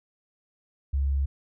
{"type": "tone", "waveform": "sine", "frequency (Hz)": 69, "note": "C#2", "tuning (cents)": -7, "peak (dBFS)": -22, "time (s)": [0.93, 1.26], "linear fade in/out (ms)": 10, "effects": []}